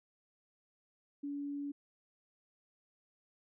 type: tone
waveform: sine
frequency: 285.3 Hz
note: C#4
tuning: 50 cents sharp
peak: -37 dBFS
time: 1.23-1.72 s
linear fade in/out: 10 ms
effects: none